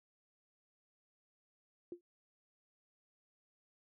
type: tone with exponential decay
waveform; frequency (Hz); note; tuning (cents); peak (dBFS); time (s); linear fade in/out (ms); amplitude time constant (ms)
sine; 349.2; F4; 0; -38; 1.92-2.01; 2; 19
effects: none